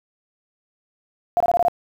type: tone bursts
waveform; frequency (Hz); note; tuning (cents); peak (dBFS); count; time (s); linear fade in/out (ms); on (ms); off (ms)
sine; 698.5; F5; 0; -14; 6; 1.37-1.683; 0; 33; 23
effects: 8-bit